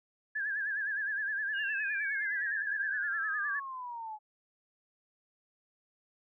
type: tone with vibrato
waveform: sine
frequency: 1661.2 Hz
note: G#6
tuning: in tune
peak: -31 dBFS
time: 0.35-3.6 s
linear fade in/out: 10 ms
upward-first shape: sine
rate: 9.7 Hz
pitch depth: 90 cents each way
type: exponential sweep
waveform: sine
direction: down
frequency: 2912 to 841 Hz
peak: -38 dBFS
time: 1.53-4.19 s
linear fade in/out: 50 ms
effects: none